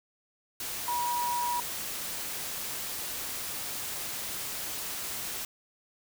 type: tone in noise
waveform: sine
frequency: 965 Hz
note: B5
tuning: 40 cents flat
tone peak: -28 dBFS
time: 0.88-1.6 s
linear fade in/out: 2 ms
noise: white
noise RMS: -36 dBFS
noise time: 0.6-5.45 s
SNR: +5 dB
effects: none

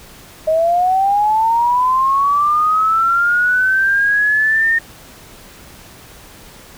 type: linear sweep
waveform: sine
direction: up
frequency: 622.3 to 1838 Hz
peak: -11 dBFS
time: 0.47-4.79 s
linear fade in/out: 10 ms
effects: pink hiss -40 dBFS RMS until 6.77 s

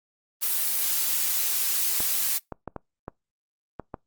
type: noise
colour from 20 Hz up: blue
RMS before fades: -25 dBFS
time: 0.41-2.39 s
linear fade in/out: 20 ms
type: clicks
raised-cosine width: 1 ms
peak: -19 dBFS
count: 7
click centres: 2.004 / 2.523 / 2.677 / 2.763 / 3.081 / 3.797 / 3.942 s
effects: noise-tail reverb RT60 0.2 s tail -26 dB re dry + Opus 32 kbps

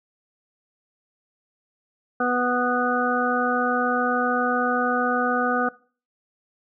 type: harmonic tone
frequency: 246.9 Hz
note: B3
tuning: in tune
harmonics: 1 / 2 / 3 / 5 / 6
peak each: -26 / -26 / -26 / -26 / -26 dBFS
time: 2.2-5.69 s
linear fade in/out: 5 ms
effects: noise-tail reverb RT60 0.4 s tail -21 dB re dry

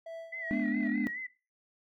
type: tone with tremolo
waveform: triangle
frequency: 659.3 Hz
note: E5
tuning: in tune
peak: -35 dBFS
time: 0.06-0.88 s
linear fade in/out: 5 ms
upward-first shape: sine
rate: 2.5 Hz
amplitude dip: 80%
type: tone with vibrato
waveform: sine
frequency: 1975.5 Hz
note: B6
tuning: in tune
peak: -36 dBFS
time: 0.32-1.27 s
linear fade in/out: 10 ms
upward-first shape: sine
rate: 4.8 Hz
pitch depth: 75 cents each way
type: chord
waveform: sine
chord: G# diminished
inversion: none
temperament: equal with one note detuned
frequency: 212.9 / 246.9 / 293.7 Hz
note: G#3 / B3 / D4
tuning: +43 / 0 / 0 cents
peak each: -31 dBFS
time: 0.51-1.07 s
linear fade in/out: 0 ms
effects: noise-tail reverb RT60 0.3 s tail -18 dB re dry + tanh soft clip ceiling -21 dBFS

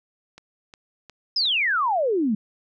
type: click train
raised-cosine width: 0.2 ms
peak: -26 dBFS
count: 4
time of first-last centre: 0.38-1.455 s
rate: 2.79 Hz
type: exponential sweep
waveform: sine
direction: down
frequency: 5274 to 200.2 Hz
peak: -19 dBFS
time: 1.36-2.35 s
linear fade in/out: 5 ms
effects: none

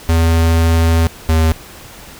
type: tone pair in turn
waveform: square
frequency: 82.41 / 80.25 Hz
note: E2 / E2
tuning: 0 / -46 cents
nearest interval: unison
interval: 46 cents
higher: first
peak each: -10 dBFS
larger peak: neither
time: 0.09-1.07 / 1.29-1.52 s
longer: first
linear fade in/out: 0 ms
effects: pink hiss -36 dBFS RMS until 2.19 s

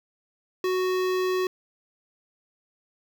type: tone with notch filter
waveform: square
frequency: 370 Hz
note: F#4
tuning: in tune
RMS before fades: -25 dBFS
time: 0.64-1.47 s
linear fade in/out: 2 ms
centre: 9300 Hz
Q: 0.84
effects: 10-bit

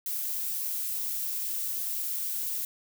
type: noise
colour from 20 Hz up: violet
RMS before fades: -32 dBFS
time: 0.06-2.65 s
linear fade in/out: 2 ms
effects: none

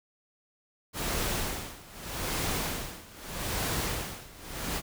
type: noise with tremolo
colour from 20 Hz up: pink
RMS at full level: -30 dBFS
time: 0.93-4.82 s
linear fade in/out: 50 ms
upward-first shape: sine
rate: 0.81 Hz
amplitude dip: 90%
effects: none

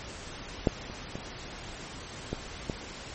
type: clicks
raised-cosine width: 2 ms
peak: -8 / -27 / -23 / -17 / -16 dBFS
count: 5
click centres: 0.672 / 0.899 / 1.155 / 2.33 / 2.698 s
effects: pink hiss -42 dBFS RMS until 3.14 s + MP3 32 kbps

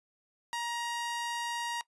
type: tone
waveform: sawtooth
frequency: 944 Hz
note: A#5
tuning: 22 cents sharp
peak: -29 dBFS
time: 0.53-1.81 s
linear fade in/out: 0 ms
effects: noise-tail reverb RT60 0.1 s tail -19 dB re dry + resampled to 24000 Hz

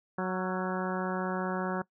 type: harmonic tone with a mistuned harmonic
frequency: 185 Hz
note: F#3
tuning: in tune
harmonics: 1 / 2 / 3 / 4 / 5 / 6 / 7 / 8 / 9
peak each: -33 / -36 / -38 / -39 / -40 / -41 / -41 / -42 / -43 dBFS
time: 0.18-1.82 s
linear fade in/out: 5 ms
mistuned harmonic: 7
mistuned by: +59 cents
effects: noise-tail reverb RT60 0.1 s tail -21 dB re dry

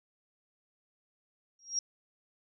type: tone with exponential growth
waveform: sine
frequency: 5620 Hz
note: F8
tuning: 10 cents sharp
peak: -25 dBFS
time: 1.59-1.79 s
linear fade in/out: 2 ms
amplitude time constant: 42 ms
effects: none

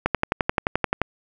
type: click train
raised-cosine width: 0.5 ms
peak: -4 dBFS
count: 12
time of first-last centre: 0.06-1.017 s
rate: 11.5 Hz
effects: none

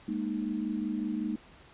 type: chord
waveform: sine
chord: Ab suspended second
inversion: none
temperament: equal with one note detuned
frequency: 207.7 / 233.1 / 307.6 Hz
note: Ab3 / Bb3 / Eb4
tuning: 0 / 0 / -20 cents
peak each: -34 dBFS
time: 0.08-1.36 s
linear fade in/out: 5 ms
effects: pink hiss -55 dBFS RMS until 1.73 s + resampled to 8000 Hz

